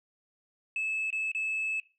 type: tone with dropouts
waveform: sine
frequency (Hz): 2606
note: E7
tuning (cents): -20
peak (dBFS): -27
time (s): 0.76-1.8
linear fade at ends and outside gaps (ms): 2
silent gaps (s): 1.104-1.127 / 1.317-1.348
effects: noise-tail reverb RT60 0.3 s tail -18 dB re dry + tanh soft clip ceiling -26 dBFS